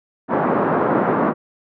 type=band-pass noise; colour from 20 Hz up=pink; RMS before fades=-18 dBFS; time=0.28-1.34 s; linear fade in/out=50 ms; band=180 to 1300 Hz; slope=24 dB/octave; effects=none